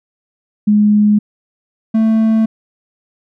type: tone pair in turn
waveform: sine / triangle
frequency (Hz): 209.2 / 221.6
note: G#3 / A3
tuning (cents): +13 / +13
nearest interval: minor second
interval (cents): 100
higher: second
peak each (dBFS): -7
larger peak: neither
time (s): 0.67-1.19 / 1.94-2.46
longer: neither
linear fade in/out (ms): 10
effects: none